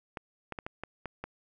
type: clicks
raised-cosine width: 0.5 ms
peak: -22 dBFS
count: 7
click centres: 0.172 / 0.523 / 0.588 / 0.665 / 0.836 / 1.057 / 1.24 s
effects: none